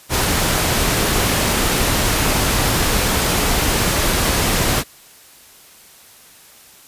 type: noise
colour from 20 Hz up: pink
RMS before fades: -17 dBFS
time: 0.09-4.84 s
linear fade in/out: 50 ms
effects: white hiss -45 dBFS RMS until 6.87 s + resampled to 32000 Hz